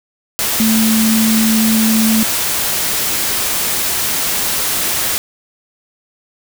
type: tone in noise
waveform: sine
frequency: 221.2 Hz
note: A3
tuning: 9 cents sharp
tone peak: -11 dBFS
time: 0.6-2.23 s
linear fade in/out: 0 ms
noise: white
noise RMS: -17 dBFS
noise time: 0.39-5.18 s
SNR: +3 dB
effects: none